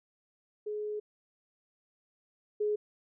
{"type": "tone pair in turn", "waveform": "sine", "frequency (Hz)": [421.4, 419.8], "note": ["G#4", "G#4"], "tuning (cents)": [25, 19], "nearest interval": "unison", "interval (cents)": 6, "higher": "first", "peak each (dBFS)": [-33, -27], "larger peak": "second", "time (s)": [[0.66, 1], [2.6, 2.76]], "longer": "first", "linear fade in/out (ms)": 10, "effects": []}